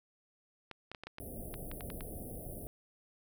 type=clicks; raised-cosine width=0.3 ms; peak=-28 dBFS; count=11; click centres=0.713 / 0.916 / 0.948 / 1.036 / 1.07 / 1.184 / 1.541 / 1.715 / 1.808 / 1.902 / 2.008 s
type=band-stop noise; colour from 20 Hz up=pink; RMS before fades=-44 dBFS; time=1.2-2.67 s; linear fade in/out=0 ms; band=720 to 9400 Hz; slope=96 dB/octave
effects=none